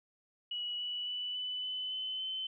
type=tone with pitch steps; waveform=sine; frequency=2927 / 2949 / 2971 / 2994 / 3016 / 3039 / 3062 Hz; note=F#7 / F#7 / F#7 / F#7 / F#7 / F#7 / G7; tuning=-19 / -6 / +6 / +20 / +32 / +46 / -41 cents; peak=-35 dBFS; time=0.51-2.47 s; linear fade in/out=5 ms; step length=280 ms; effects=none